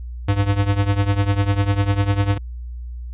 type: tone with tremolo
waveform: square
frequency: 100.3 Hz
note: G2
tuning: 40 cents sharp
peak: -13 dBFS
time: 0.28-2.38 s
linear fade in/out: 5 ms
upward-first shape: triangle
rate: 10 Hz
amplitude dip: 85%
effects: added 60 Hz sine -28 dBFS peak until 3.13 s + resampled to 8000 Hz